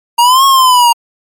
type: exponential two-way sweep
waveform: square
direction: up then down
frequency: 932.3 to 1100 to 932.3 Hz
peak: -5 dBFS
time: 0.18-0.93 s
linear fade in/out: 10 ms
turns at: 0.45 s
effects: MP3 64 kbps